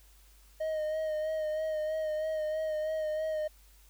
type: tone with vibrato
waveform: triangle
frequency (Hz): 622.3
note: D#5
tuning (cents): 0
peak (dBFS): -28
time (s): 0.6-3.48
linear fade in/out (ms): 10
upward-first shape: sine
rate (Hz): 3.1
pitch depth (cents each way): 28
effects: added 50 Hz sine -57 dBFS peak until 3.89 s + white hiss -63 dBFS RMS until 3.89 s